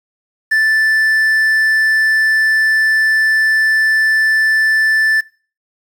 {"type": "tone with quantisation", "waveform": "triangle", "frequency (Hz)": 1760, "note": "A6", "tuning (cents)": 0, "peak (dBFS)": -8, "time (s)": [0.51, 5.21], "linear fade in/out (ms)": 10, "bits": 6, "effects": ["noise-tail reverb RT60 0.4 s tail -22 dB re dry"]}